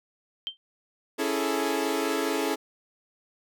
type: tone with exponential decay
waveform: sine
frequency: 3136 Hz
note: G7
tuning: in tune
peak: -25 dBFS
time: 0.47-0.57 s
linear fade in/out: 0 ms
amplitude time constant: 21 ms
type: chord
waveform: sawtooth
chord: A major seventh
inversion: first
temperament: equal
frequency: 277.2 / 329.6 / 415.3 / 440 Hz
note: C#4 / E4 / G#4 / A4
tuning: 0 / 0 / 0 / 0 cents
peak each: -27 dBFS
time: 1.18-2.56 s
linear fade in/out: 20 ms
effects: none